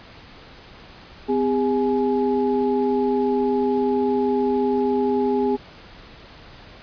sine tone cluster, 254.8 / 405.7 / 841 Hz, C4 / G#4 / G#5, -46 / -41 / +22 cents, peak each -22 / -20 / -27 dBFS, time 1.28-5.57 s, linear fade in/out 20 ms, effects pink hiss -44 dBFS RMS until 6.82 s + resampled to 11025 Hz

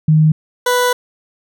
sine / 20% pulse tone pair in turn, 155.56 / 493.9 Hz, D#3 / B4, 0 / 0 cents, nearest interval octave + minor sixth, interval 2000 cents, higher second, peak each -7 dBFS, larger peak neither, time 0.08-0.32 / 0.66-0.93 s, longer second, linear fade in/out 5 ms, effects none

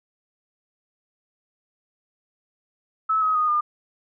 sine tone with pitch steps, 1300 / 1268.8 / 1238.4 / 1208.7 Hz, E6 / D#6 / D#6 / D6, -24 / +33 / -9 / +49 cents, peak -18 dBFS, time 3.09-3.61 s, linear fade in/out 10 ms, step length 130 ms, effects none

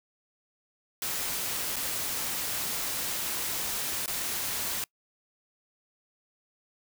white noise with dropouts, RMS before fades -32 dBFS, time 1.02-4.84 s, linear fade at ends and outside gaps 1 ms, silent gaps 1.759-1.765 / 4.06-4.078 s, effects noise-tail reverb RT60 0.1 s tail -25 dB re dry

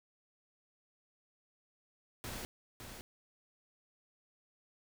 pink noise with echo, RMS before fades -43 dBFS, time 2.24-2.45 s, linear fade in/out 0 ms, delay 560 ms, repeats 1, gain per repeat -6 dB, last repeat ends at 3.01 s, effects none

